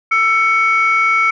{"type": "tone pair together", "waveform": "sine", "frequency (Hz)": [1329, 2229], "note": ["E6", "C#7"], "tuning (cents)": [14, 9], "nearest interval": "major sixth", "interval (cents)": 895, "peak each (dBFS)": [-13, -12], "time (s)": [0.11, 1.31], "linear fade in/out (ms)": 10, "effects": ["tanh soft clip ceiling -5 dBFS"]}